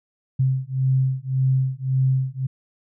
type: beating tone pair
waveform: sine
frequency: 130.81 / 132.61 Hz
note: C3 / C3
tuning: 0 / +24 cents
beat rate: 1.8 Hz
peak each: -21 dBFS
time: 0.39-2.47 s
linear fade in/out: 10 ms
effects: none